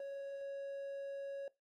triangle tone, 554.4 Hz, C#5, in tune, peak -39 dBFS, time 0-1.48 s, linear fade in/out 2 ms, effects noise-tail reverb RT60 0.2 s tail -20 dB re dry + Opus 32 kbps

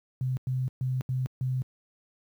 sine tone bursts at uneven times, 128.7 Hz, C3, 28 cents flat, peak -25 dBFS, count 5, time 0.21-0.37 / 0.47-0.68 / 0.81-1.01 / 1.09-1.26 / 1.41-1.62 s, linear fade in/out 0 ms, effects high-pass 80 Hz 12 dB/octave + 10-bit

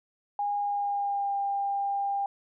sine tone with pitch glide, 817 to 798.8 Hz, G#5 to G5, -29 to +32 cents, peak -26 dBFS, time 0.39-2.26 s, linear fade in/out 2 ms, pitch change -39 cents, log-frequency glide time 0.56-1.36 s, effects none

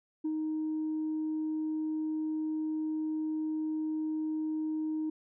sine tone with ADSR envelope, 311.7 Hz, D#4, 3 cents sharp, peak -27 dBFS, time 0.24-5.1 s, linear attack 13 ms, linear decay 61 ms, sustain -2 dB, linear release 6 ms, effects tanh soft clip ceiling -27 dBFS

